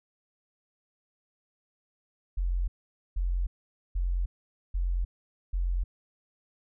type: tone bursts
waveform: sine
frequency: 44.3 Hz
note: F1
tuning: 25 cents sharp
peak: -25 dBFS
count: 5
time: 2.37-5.84 s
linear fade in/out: 10 ms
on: 310 ms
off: 480 ms
effects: none